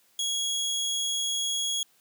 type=tone; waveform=25% pulse; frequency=3322 Hz; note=G#7; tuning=in tune; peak=-23 dBFS; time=0.19-1.83 s; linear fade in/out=2 ms; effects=white hiss -64 dBFS RMS until 2 s + high-pass 100 Hz 12 dB/octave